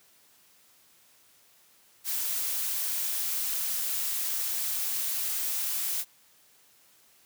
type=noise with amplitude modulation; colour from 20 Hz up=blue; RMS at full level=-29 dBFS; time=2.04-6.05 s; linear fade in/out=50 ms; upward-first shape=sine; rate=240 Hz; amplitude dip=30%; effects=white hiss -61 dBFS RMS until 7.25 s + high-pass 80 Hz 12 dB/octave